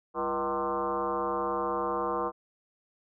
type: tone with frequency modulation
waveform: sine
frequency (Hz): 766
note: G5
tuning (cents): -40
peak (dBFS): -27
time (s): 0.14-2.32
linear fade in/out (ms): 50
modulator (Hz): 142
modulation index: 3.2
effects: none